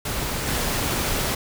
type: noise with level steps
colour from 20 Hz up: pink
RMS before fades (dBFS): -27 / -24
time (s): 0.05-1.35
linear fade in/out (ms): 5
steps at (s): 0.47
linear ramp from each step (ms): 2
effects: none